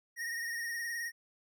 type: tone with vibrato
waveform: square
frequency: 1864.7 Hz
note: A#6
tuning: in tune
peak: -36 dBFS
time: 0.16-1.12 s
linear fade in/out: 50 ms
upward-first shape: triangle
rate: 19 Hz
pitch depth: 51 cents each way
effects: none